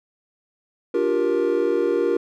triangle chord, G minor seventh, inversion second, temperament just, 294 / 352.8 / 392 / 470.4 Hz, D4 / F4 / G4 / Bb4, +2 / +18 / 0 / +16 cents, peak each -26 / -21 / -22 / -20 dBFS, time 0.94-2.17 s, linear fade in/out 5 ms, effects none

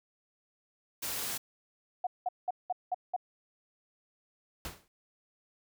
white noise, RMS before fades -36 dBFS, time 1.02-1.38 s, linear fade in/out 10 ms
sine tone bursts, 728 Hz, F#5, 28 cents flat, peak -28 dBFS, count 6, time 2.04-3.164 s, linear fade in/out 5 ms, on 29 ms, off 190 ms
pink noise with exponential decay, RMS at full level -37 dBFS, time 4.65-4.88 s, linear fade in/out 1 ms, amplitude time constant 50 ms
effects none

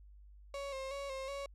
35% pulse tone with vibrato, 545 Hz, C#5, 29 cents flat, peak -38 dBFS, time 0.54-1.46 s, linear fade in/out 2 ms, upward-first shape square, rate 2.7 Hz, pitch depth 41 cents each way, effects added 50 Hz sine -54 dBFS peak until 1.54 s + low-pass 8000 Hz 12 dB/octave

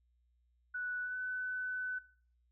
sine tone with pitch glide, 1480 to 1504.1 Hz, F#6 to F#6, 0 to +28 cents, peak -36 dBFS, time 0.74-1.99 s, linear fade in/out 10 ms, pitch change +28 cents, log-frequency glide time 1.02-1.17 s, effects noise-tail reverb RT60 0.5 s tail -18 dB re dry + added 60 Hz sine -70 dBFS peak until 2.51 s

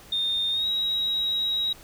sine tone with pitch glide, 3648 to 3827 Hz, A#7 to A#7, -38 to +45 cents, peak -22 dBFS, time 0.12-1.73 s, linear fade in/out 5 ms, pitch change +83 cents, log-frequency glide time 0.51-0.67 s, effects tanh soft clip ceiling -18 dBFS + pink hiss -49 dBFS RMS until 1.83 s

